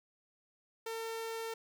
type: tone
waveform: sawtooth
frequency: 452.3 Hz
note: A4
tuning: 48 cents sharp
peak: -34 dBFS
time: 0.86-1.54 s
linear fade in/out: 5 ms
effects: none